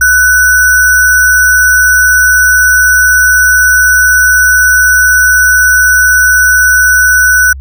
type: tone with sample-and-hold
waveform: sine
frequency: 1492 Hz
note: F#6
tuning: 14 cents sharp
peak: -3 dBFS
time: 0.01-7.53 s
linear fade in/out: 5 ms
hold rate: 7350 Hz
effects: added 67 Hz sine -21 dBFS peak until 7.6 s